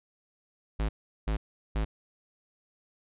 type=tone bursts; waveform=square; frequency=53.5 Hz; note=A1; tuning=48 cents flat; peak=-27 dBFS; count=3; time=0.79-1.85 s; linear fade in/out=10 ms; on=100 ms; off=380 ms; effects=resampled to 8000 Hz